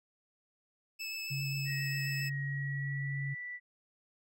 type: tone with vibrato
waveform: 25% pulse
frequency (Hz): 2614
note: E7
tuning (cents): -15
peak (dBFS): -34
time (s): 0.99-2.3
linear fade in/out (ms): 20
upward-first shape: sine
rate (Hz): 7.5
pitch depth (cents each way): 11
type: tone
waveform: sine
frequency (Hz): 138.59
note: C#3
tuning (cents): 0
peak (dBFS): -34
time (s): 1.3-3.35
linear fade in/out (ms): 20
type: tone with pitch glide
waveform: sine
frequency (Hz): 1892 to 1966.7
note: A#6 to B6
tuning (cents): +25 to -8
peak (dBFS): -39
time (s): 1.65-3.6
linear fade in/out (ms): 50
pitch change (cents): +67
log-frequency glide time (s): 2.41-3.2
effects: none